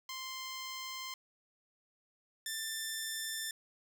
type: tone pair in turn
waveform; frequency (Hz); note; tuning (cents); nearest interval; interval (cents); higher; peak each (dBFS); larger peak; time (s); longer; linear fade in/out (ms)
10% pulse; 1046.5 / 1777.2; C6 / A6; 0 / +17; major sixth; 917; second; -32 / -28; second; 0.09-1.14 / 2.46-3.51; neither; 2
effects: none